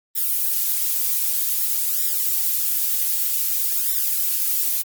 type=noise with flanger; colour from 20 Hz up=violet; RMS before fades=-21 dBFS; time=0.15-4.83 s; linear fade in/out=20 ms; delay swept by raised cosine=0.55 to 5.95 ms; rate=0.53 Hz; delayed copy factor=+0.7; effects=Opus 32 kbps